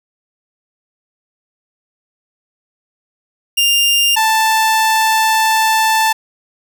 sawtooth tone pair in turn, 2800 / 881.9 Hz, F7 / A5, +4 / +4 cents, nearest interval octave + minor sixth, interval 2000 cents, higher first, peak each -7 dBFS, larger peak neither, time 3.57-4.16 / 4.16-6.13 s, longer second, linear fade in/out 10 ms, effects none

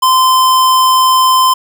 square tone, 1033 Hz, C6, 22 cents flat, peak -7 dBFS, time 0.02-1.54 s, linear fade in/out 10 ms, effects none

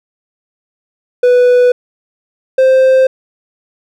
triangle tone pair in turn, 493.9 / 523.3 Hz, B4 / C5, 0 / 0 cents, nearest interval minor second, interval 100 cents, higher second, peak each -3 dBFS, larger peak neither, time 1.23-1.72 / 2.58-3.07 s, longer neither, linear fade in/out 5 ms, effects none

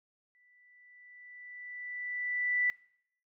sine tone with exponential growth, 1975.5 Hz, B6, in tune, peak -25 dBFS, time 0.35-2.7 s, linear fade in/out 0 ms, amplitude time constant 510 ms, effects noise-tail reverb RT60 0.7 s tail -23 dB re dry

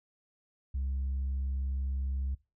sine tone, 67 Hz, C2, 42 cents sharp, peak -28 dBFS, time 0.74-2.35 s, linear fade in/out 10 ms, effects noise-tail reverb RT60 0.3 s tail -23 dB re dry + tanh soft clip ceiling -28 dBFS

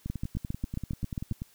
two click trains, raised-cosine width 5 ms, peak -22 / -19 dBFS, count 15 / 10, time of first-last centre 0.06-1.419 / 0.1-1.313 s, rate 10.3 / 7.42 Hz, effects white hiss -61 dBFS RMS until 1.54 s

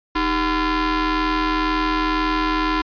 sawtooth ring-modulated tone, 352 Hz, F4, 14 cents sharp, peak -11 dBFS, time 0.15-2.82 s, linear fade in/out 10 ms, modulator 663 Hz, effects resampled to 11025 Hz

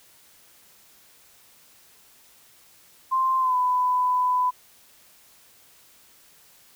sine tone with pitch glide, 1046.5 to 999.8 Hz, C6 to B5, 0 to +21 cents, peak -19 dBFS, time 3.11-4.51 s, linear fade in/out 20 ms, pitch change -79 cents, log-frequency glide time 3.39-3.56 s, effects white hiss -55 dBFS RMS until 6.75 s

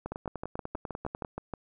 two click trains, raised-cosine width 1 ms, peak -21 / -21 dBFS, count 13 / 10, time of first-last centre 0.06-1.248 / 0.12-1.537 s, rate 10.1 / 6.35 Hz, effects none

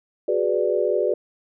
sine chord, G# half-diminished seventh, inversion third, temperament equal, 370 / 415.3 / 493.9 / 587.3 Hz, F#4 / G#4 / B4 / D5, 0 / 0 / 0 / 0 cents, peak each -24 dBFS, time 0.28-1.14 s, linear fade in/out 5 ms, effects none

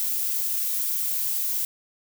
violet noise, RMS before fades -26 dBFS, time 0-1.65 s, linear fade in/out 0 ms, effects none

